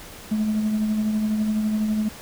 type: tone with tremolo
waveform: sine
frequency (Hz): 214.7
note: A3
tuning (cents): -42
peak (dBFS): -16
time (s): 0.31-2.09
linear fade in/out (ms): 10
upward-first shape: triangle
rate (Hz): 12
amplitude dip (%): 50
effects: tanh soft clip ceiling -17 dBFS + pink hiss -41 dBFS RMS until 2.21 s